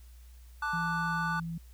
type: chord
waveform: triangle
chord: D major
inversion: second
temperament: equal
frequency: 880 / 1174.7 / 1480 Hz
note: A5 / D6 / F#6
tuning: 0 / 0 / 0 cents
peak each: -34 / -33 / -31 dBFS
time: 0.62-1.4 s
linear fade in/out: 5 ms
type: tone with pitch glide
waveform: sine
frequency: 167.8 to 166.26 Hz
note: E3 to E3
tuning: +31 to +15 cents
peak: -34 dBFS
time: 0.73-1.58 s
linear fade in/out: 5 ms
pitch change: -16 cents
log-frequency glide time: 0.85-1.21 s
effects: added 60 Hz sine -49 dBFS peak until 1.73 s + white hiss -64 dBFS RMS until 1.73 s